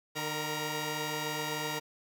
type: tone cluster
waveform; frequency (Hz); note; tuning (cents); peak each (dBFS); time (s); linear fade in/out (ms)
10% pulse; 151.5 / 462.4 / 948; D#3 / A#4 / A#5; -46 / -14 / +29; -29; 0.15-1.8; 20
effects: none